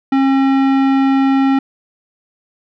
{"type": "tone with tanh clipping", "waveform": "sine", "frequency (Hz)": 270, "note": "C#4", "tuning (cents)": -45, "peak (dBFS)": -12, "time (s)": [0.12, 1.59], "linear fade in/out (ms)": 5, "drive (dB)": 17, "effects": []}